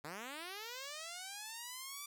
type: linear sweep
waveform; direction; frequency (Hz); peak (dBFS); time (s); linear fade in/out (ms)
5% pulse; up; 138.59 to 1174.7; -33; 0.04-2.06; 5
effects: none